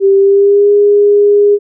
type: tone with pitch glide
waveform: sine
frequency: 392 to 409.8 Hz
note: G4 to G#4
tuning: 0 to -23 cents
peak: -4 dBFS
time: 0-1.59 s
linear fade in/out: 50 ms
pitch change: +77 cents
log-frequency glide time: 0.17-0.71 s
effects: none